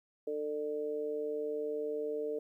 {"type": "harmonic tone", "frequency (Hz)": 150, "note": "D3", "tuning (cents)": 37, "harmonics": [2, 3, 4], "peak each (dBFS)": [-44, -34, -42], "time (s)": [0.27, 2.39], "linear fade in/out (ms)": 5, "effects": ["12-bit"]}